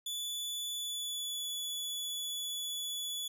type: tone with pitch glide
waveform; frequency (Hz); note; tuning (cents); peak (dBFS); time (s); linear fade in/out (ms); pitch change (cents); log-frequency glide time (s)
sawtooth; 3461 to 3423; A7 to A7; -29 to -48; -33; 0.06-3.28; 5; -19; 0.74-1.47
effects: none